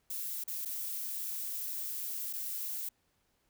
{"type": "noise with dropouts", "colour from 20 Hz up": "violet", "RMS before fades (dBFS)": -38, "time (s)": [0.1, 2.89], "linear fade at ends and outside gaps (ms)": 5, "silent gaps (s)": [[0.439, 0.477], [0.651, 0.656], [2.329, 2.334]], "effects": ["pink hiss -75 dBFS RMS until 3.49 s"]}